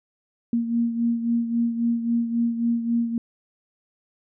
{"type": "beating tone pair", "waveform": "sine", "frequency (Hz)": [233.1, 236.8], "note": ["A#3", "A#3"], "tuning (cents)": [0, 27], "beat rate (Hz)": 3.7, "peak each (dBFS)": [-21, -28], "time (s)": [0.53, 3.18], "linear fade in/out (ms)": 2, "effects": []}